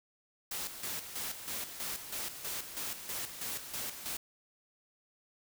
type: noise with tremolo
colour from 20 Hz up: white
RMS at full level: -38 dBFS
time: 0.51-4.17 s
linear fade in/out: 5 ms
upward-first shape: square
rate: 3.1 Hz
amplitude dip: 60%
effects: none